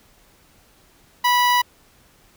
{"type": "tone with notch filter", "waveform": "sawtooth", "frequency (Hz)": 981, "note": "B5", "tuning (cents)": -12, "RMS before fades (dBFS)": -17, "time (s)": [1.24, 1.62], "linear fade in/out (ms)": 10, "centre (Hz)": 7900, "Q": 1.1, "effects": ["pink hiss -55 dBFS RMS until 2.36 s"]}